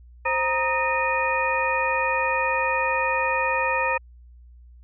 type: tone cluster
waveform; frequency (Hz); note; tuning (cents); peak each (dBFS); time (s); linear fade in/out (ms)
sine; 526 / 938 / 1252 / 1835 / 2465; C5 / A#5 / D#6 / A#6 / D#7; +9 / +11 / +10 / -28 / -17; -27 / -25 / -30 / -28 / -26; 0.25-3.98; 10
effects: added 60 Hz sine -45 dBFS peak until 4.83 s